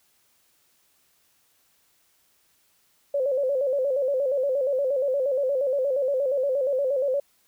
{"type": "tone with vibrato", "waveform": "sine", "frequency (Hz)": 540, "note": "C#5", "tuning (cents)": -45, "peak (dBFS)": -21, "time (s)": [3.14, 7.2], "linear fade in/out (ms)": 5, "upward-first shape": "square", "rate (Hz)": 8.5, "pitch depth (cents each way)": 83, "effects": ["white hiss -65 dBFS RMS until 7.47 s"]}